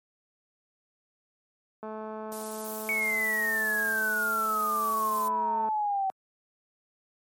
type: click train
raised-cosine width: 1 ms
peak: -25 dBFS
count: 838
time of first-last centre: 1.83-5.687 s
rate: 217 Hz
type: noise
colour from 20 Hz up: violet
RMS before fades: -37 dBFS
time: 2.32-5.28 s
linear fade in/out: 0 ms
type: exponential sweep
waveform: sine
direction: down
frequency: 2249 to 761 Hz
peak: -25 dBFS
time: 2.89-6.1 s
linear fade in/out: 0 ms
effects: high-pass 200 Hz 12 dB/octave + MP3 64 kbps